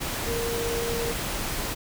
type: tone in noise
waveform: sine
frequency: 466.2 Hz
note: A#4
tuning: in tune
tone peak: -28 dBFS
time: 0.26-1.13 s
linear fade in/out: 20 ms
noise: pink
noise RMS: -30 dBFS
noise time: 0-1.75 s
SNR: -1 dB
effects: none